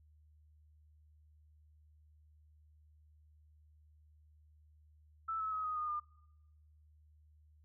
sine tone with pitch steps, 1318.5 / 1295.1 / 1272.1 / 1249.5 / 1227.4 / 1205.6 Hz, E6 / E6 / D#6 / D#6 / D#6 / D6, 0 / -31 / +38 / +7 / -24 / +45 cents, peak -35 dBFS, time 5.28-6 s, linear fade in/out 10 ms, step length 120 ms, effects noise-tail reverb RT60 1.0 s tail -26 dB re dry + added 76 Hz sine -62 dBFS peak until 7.64 s

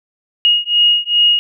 sine beating tone pair, 2871 / 2873.5 Hz, F7 / F7, +47 / +49 cents, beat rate 2.5 Hz, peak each -13 dBFS, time 0.45-1.39 s, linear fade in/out 0 ms, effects none

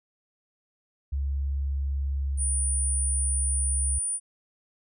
sine tone with pitch glide, 69.3 to 68.78 Hz, C#2 to C#2, 0 to -13 cents, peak -25 dBFS, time 1.12-3.99 s, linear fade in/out 10 ms, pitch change -13 cents, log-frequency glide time 1.48-2.59 s
sine tone, 9397 Hz, D9, in tune, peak -26 dBFS, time 2.37-4.2 s, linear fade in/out 50 ms
effects none

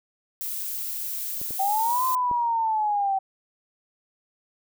violet noise, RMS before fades -31 dBFS, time 0.41-2.15 s, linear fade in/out 0 ms
clicks, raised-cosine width 2 ms, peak -27 / -26 / -24 dBFS, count 3, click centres 1.415 / 1.508 / 2.313 s
sine linear two-way sweep, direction up then down, 760 to 1035 to 765 Hz, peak -21 dBFS, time 1.59-3.19 s, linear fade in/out 10 ms, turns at 2.05 s
effects none

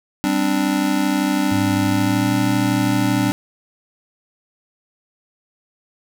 square chord, G suspended fourth, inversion none, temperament just, 196 / 261.3 / 294 Hz, G3 / C4 / D4, 0 / -2 / +2 cents, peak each -23 / -23 / -20 dBFS, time 0.24-3.32 s, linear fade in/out 0 ms
sine tone with pitch glide, 103.83 to 118.58 Hz, G#2 to A#2, 0 to +30 cents, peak -22 dBFS, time 1.51-3.31 s, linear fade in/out 10 ms, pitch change +230 cents, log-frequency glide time 1.87-2.34 s
effects none

